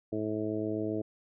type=harmonic tone; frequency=107.6 Hz; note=A2; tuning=38 cents flat; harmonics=1 / 2 / 3 / 4 / 5 / 6; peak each=-40 / -39 / -33 / -36 / -42 / -40 dBFS; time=0.12-1.02 s; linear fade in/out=10 ms; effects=none